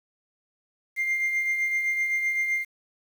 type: tone with tremolo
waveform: sine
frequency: 2100 Hz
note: C7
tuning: 6 cents sharp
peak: -19 dBFS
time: 0.96-2.65 s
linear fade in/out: 50 ms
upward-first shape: triangle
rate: 7.8 Hz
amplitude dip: 55%
effects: tanh soft clip ceiling -20 dBFS + 8-bit